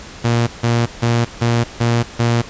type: tone bursts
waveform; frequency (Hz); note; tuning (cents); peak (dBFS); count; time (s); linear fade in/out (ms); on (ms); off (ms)
sawtooth; 117.8; A#2; +19; -9; 6; 0.24-2.42; 10; 230; 160
effects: pink hiss -35 dBFS RMS until 2.49 s + resampled to 16000 Hz